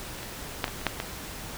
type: clicks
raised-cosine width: 0.3 ms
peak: -23 / -23 / -8 / -17 / -24 / -7 / -13 dBFS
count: 7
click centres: 0.188 / 0.231 / 0.642 / 0.68 / 0.814 / 0.867 / 1.001 s
effects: pink hiss -39 dBFS RMS until 1.57 s